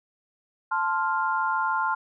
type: chord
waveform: sine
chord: F major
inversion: first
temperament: equal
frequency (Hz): 880 / 1046.5 / 1396.9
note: A5 / C6 / F6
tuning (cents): 0 / 0 / 0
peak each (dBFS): -27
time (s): 0.71-1.95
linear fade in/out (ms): 10
effects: none